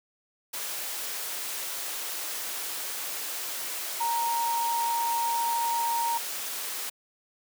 sine tone in noise, 932.3 Hz, A#5, in tune, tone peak -25 dBFS, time 4-6.18 s, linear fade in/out 10 ms, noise white, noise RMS -34 dBFS, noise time 0.53-6.9 s, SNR +6 dB, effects high-pass 400 Hz 12 dB/octave

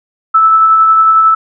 sine tone with tremolo, 1313 Hz, E6, 7 cents flat, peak -3 dBFS, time 0.34-1.35 s, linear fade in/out 10 ms, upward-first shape sine, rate 11 Hz, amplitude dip 25%, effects none

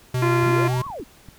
square tone, 126.3 Hz, B2, 39 cents sharp, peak -21 dBFS, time 0.14-0.82 s, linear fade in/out 5 ms
harmonic tone, 345.4 Hz, F4, 19 cents flat, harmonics 1 / 2 / 3 / 4 / 5 / 6 / 7, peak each -20 / -32 / -25 / -30 / -33 / -36 / -33 dBFS, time 0.22-0.68 s, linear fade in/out 5 ms
sine linear two-way sweep, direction up then down, 55 to 1145 to 212.4 Hz, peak -30 dBFS, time 0.42-1.04 s, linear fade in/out 10 ms, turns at 0.86 s
clicks, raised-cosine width 5 ms, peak -29 dBFS, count 7, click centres 0.738 / 0.773 / 0.805 / 0.866 / 0.902 / 0.999 / 1.287 s
effects pink hiss -51 dBFS RMS until 1.38 s

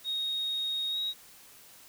sine tone with pitch glide, 3742 to 3803 Hz, A#7 to A#7, +6 to +34 cents, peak -28 dBFS, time 0.04-1.14 s, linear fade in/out 50 ms, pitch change +28 cents, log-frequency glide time 0.9-0.98 s, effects tanh soft clip ceiling -26 dBFS + white hiss -54 dBFS RMS until 1.88 s

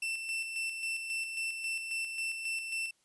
40% pulse tone with tremolo, 2679 Hz, E7, 27 cents sharp, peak -31 dBFS, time 0.02-2.91 s, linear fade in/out 5 ms, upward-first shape square, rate 3.7 Hz, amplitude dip 45%, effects white hiss -72 dBFS RMS until 3.04 s + resampled to 24000 Hz

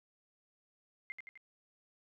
sine tone with echo, 2100 Hz, C7, 6 cents sharp, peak -39 dBFS, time 1.1-1.12 s, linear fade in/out 0 ms, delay 85 ms, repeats 3, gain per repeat -4 dB, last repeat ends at 1.375 s, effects none

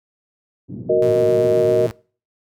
pink band-pass noise, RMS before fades -32 dBFS, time 0.68-1.89 s, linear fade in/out 20 ms, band 120 to 300 Hz, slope 24 dB/octave
sine chord, D# minor, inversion first, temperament equal, 370 / 466.2 / 622.3 Hz, F#4 / A#4 / D#5, 0 / 0 / 0 cents, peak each -17 dBFS, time 0.89-1.87 s, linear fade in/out 10 ms
sawtooth tone with vibrato, 117.1 Hz, A#2, 8 cents sharp, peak -23 dBFS, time 1.02-1.91 s, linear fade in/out 0 ms, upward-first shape sine, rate 7.6 Hz, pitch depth 130 cents each way
effects noise-tail reverb RT60 0.4 s tail -23 dB re dry

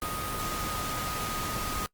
sine tone in noise, 1244.5 Hz, D#6, in tune, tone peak -35 dBFS, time 0.02-1.86 s, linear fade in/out 0 ms, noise pink, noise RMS -34 dBFS, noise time 0.02-1.86 s, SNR -4 dB, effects noise-tail reverb RT60 0.1 s tail -23 dB re dry + Opus 32 kbps

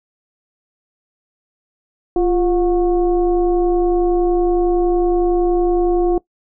sine tone with frequency modulation, 348.6 Hz, F4, 3 cents flat, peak -12 dBFS, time 2.16-6.18 s, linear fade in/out 2 ms, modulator 374 Hz, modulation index 0.62, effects noise-tail reverb RT60 0.1 s tail -20 dB re dry

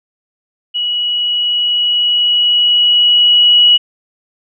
sine tone with level ramp, 2922 Hz, F#7, 22 cents flat, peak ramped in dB -14 to -4 dBFS, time 0.74-3.78 s, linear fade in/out 20 ms, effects none

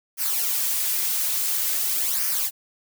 blue noise with flanger, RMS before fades -24 dBFS, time 0.17-2.51 s, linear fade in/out 50 ms, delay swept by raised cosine 0.26 to 5.16 ms, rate 0.48 Hz, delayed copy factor -0.65, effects none

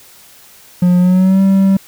triangle tone with pitch glide, 178.6 to 193.64 Hz, F3 to G3, +39 to -21 cents, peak -5 dBFS, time 0.82-1.77 s, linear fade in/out 5 ms, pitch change +140 cents, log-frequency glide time 0.99-1.41 s, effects white hiss -42 dBFS RMS until 1.87 s

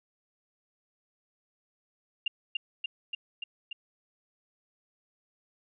sine tone with echo, 2800 Hz, F7, 4 cents sharp, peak -25 dBFS, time 2.26-2.28 s, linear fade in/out 5 ms, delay 290 ms, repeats 5, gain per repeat -2 dB, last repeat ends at 3.73 s, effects none

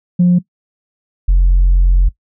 sine tone pair in turn, 177.4 / 44.35 Hz, F3 / F1, +27 / +27 cents, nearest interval 2 octaves, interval 2400 cents, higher first, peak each -5 dBFS, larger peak neither, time 0.19-0.39 / 1.28-2.09 s, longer second, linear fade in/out 10 ms, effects noise-tail reverb RT60 0.1 s tail -18 dB re dry + tanh soft clip ceiling -4 dBFS

